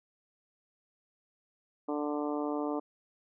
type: harmonic tone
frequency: 147.8 Hz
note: D3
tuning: 11 cents sharp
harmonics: 2 / 3 / 4 / 5 / 6 / 7 / 8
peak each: -33 / -37 / -39 / -41 / -43 / -44 / -45 dBFS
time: 1.88-2.8 s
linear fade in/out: 10 ms
effects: none